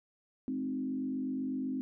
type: tone with frequency modulation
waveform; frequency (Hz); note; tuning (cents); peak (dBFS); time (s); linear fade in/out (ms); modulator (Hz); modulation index
sine; 261.6; C4; 0; -32; 0.48-1.81; 0; 48; 0.8
effects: none